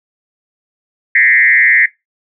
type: tone with frequency modulation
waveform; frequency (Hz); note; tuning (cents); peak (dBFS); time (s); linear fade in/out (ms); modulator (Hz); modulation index
sine; 1953; B6; -20; -6; 1.15-1.86; 5; 130; 1.6
effects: noise-tail reverb RT60 0.2 s tail -21 dB re dry